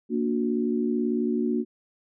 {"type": "chord", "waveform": "sine", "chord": "Bb augmented", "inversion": "none", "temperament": "just", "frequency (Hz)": [233.1, 291.4, 364.2], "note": ["Bb3", "D4", "F#4"], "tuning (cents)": [0, -13, -27], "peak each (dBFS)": [-25, -29, -28], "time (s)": [0.09, 1.65], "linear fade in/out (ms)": 50, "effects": []}